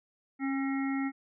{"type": "harmonic tone with a mistuned harmonic", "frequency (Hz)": 270, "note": "C#4", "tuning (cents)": -45, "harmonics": [1, 3, 5, 7, 8], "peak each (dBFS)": [-29, -41, -43, -42, -42], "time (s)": [0.39, 1.12], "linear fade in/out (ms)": 50, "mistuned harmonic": 1, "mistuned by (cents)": 17, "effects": []}